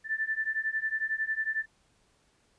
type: beating tone pair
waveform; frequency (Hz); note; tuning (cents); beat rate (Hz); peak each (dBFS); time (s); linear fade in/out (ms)
sine; 1760 / 1771; A6 / A6; 0 / +11; 11; -32 / -31; 0.04-1.66; 50
effects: pink hiss -68 dBFS RMS until 2.58 s + resampled to 22050 Hz